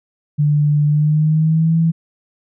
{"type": "tone with pitch glide", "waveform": "sine", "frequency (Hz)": [147.9, 164.11], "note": ["D3", "E3"], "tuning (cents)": [13, -7], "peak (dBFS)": -11, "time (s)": [0.38, 1.92], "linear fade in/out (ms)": 20, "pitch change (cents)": 180, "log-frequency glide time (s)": [0.87, 1.77], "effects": []}